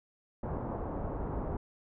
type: low-pass noise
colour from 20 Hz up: pink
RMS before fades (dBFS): -36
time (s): 0.43-1.57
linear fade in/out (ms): 5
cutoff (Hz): 1000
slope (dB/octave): 24
effects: none